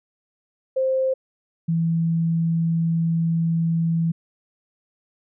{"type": "tone pair in turn", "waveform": "sine", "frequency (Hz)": [525, 165.36], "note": ["C5", "E3"], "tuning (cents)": [6, 6], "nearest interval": "octave + minor sixth", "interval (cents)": 2000, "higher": "first", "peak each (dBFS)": -18, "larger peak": "neither", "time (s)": [[0.76, 1.14], [1.68, 4.12]], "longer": "second", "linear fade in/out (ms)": 10, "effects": []}